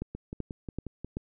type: two click trains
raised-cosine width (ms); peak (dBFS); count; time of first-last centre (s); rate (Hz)
3; -20 / -24; 4 / 6; 0.02-1.169 / 0.15-1.046; 2.61 / 5.58
effects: none